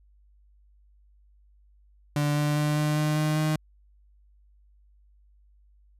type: tone with pitch steps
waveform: 35% pulse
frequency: 146.83 / 148.11 / 149.4 / 150.7 / 152.01 / 153.33 / 154.67 Hz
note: D3 / D3 / D3 / D3 / D#3 / D#3 / D#3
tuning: 0 / +15 / +30 / +45 / -40 / -25 / -10 cents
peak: -21 dBFS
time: 2.16-3.56 s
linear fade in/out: 2 ms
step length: 200 ms
effects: added 50 Hz sine -56 dBFS peak until 5.99 s + resampled to 32000 Hz